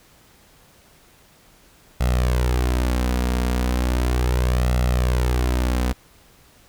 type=tone with flanger; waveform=sawtooth; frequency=61.74 Hz; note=B1; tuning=in tune; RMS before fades=-20 dBFS; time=2-5.93 s; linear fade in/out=10 ms; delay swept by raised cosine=1.5 to 4.3 ms; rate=0.36 Hz; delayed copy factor=+0.55; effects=pink hiss -53 dBFS RMS until 6.68 s